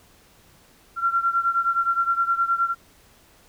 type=beating tone pair; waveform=sine; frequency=1366 / 1375.6 Hz; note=F6 / F6; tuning=-39 / -27 cents; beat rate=9.6 Hz; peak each=-21 / -24 dBFS; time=0.96-2.75 s; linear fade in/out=50 ms; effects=pink hiss -55 dBFS RMS until 3.48 s

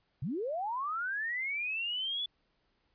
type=linear sweep; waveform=sine; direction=up; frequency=110 to 3465 Hz; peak=-32 dBFS; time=0.22-2.26 s; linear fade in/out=5 ms; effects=pink hiss -75 dBFS RMS until 2.94 s + resampled to 11025 Hz

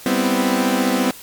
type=chord; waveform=sawtooth; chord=C major seventh; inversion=second; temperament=equal; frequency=196 / 246.9 / 261.6 / 329.6 Hz; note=G3 / B3 / C4 / E4; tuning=0 / 0 / 0 / 0 cents; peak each=-19 / -16 / -16 / -22 dBFS; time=0.06-1.11 s; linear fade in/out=2 ms; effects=white hiss -39 dBFS RMS until 1.22 s + MP3 96 kbps

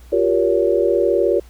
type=chord; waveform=sine; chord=G half-diminished seventh; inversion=third; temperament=just; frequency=352.8 / 392 / 470.4 / 564.5 Hz; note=F4 / G4 / Bb4 / Db5; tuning=+18 / 0 / +16 / +31 cents; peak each=-19 dBFS; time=0.12-1.4 s; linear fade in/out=10 ms; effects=added 60 Hz sine -40 dBFS peak until 1.49 s + pink hiss -51 dBFS RMS until 1.49 s

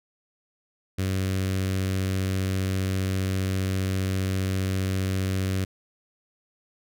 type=tone with notch filter; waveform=sawtooth; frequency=95 Hz; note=F#2; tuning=46 cents sharp; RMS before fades=-26 dBFS; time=0.98-5.65 s; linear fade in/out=10 ms; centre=870 Hz; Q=0.97; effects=none

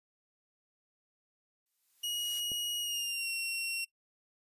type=noise with exponential growth; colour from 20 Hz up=blue; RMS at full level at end=-43 dBFS; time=1.66-2.4 s; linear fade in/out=2 ms; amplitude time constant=160 ms
type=tone with pitch glide; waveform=sawtooth; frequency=2894 to 2732 Hz; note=F#7 to F7; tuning=-39 to -39 cents; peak=-30 dBFS; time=2.03-3.85 s; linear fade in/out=10 ms; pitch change=-100 cents; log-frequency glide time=2.81-3.29 s
type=click; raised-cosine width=2 ms; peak=-33 dBFS; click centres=2.518 s
effects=noise-tail reverb RT60 0.1 s tail -19 dB re dry + resampled to 32000 Hz

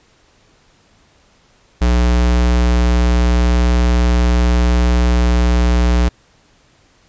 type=tone; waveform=square; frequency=60.2 Hz; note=B1; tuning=44 cents flat; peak=-11 dBFS; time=1.81-6.09 s; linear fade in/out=10 ms; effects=pink hiss -53 dBFS RMS until 7.08 s + resampled to 16000 Hz

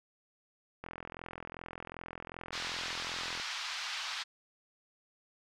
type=click train; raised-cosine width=0.5 ms; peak=-27 dBFS; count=110; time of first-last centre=0.84-3.399 s; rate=42.6 Hz
type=band-pass noise; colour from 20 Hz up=white; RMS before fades=-39 dBFS; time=2.52-4.24 s; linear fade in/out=20 ms; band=920 to 4900 Hz; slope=24 dB/octave
effects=none

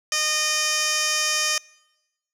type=tone with band-pass filter; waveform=15% pulse; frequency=613 Hz; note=D#5; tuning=26 cents flat; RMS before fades=-23 dBFS; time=0.12-1.58 s; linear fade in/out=2 ms; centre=5400 Hz; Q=1.5; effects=noise-tail reverb RT60 1.0 s tail -25 dB re dry

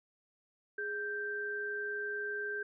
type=tone pair together; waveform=sine; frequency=415.3 / 1568 Hz; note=G#4 / G6; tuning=0 / 0 cents; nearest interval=octave + major seventh; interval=2300 cents; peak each=-40 / -36 dBFS; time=0.78-2.63 s; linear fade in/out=5 ms; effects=none

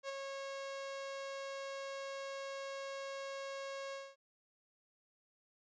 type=tone with ADSR envelope; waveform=sawtooth; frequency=547 Hz; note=C#5; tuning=23 cents flat; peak=-34 dBFS; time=0.03-4.16 s; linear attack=59 ms; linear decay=16 ms; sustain=-4 dB; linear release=230 ms; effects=resampled to 16000 Hz

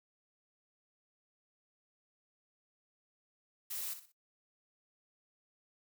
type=noise with echo; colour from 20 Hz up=blue; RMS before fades=-40 dBFS; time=3.7-3.94 s; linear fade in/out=10 ms; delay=61 ms; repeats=3; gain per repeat=-10 dB; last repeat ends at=4.123 s; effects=noise-tail reverb RT60 0.1 s tail -18 dB re dry

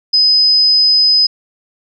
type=tone; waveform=sine; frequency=5030 Hz; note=D#8; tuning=18 cents sharp; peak=-7 dBFS; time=0.13-1.27 s; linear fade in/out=10 ms; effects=none

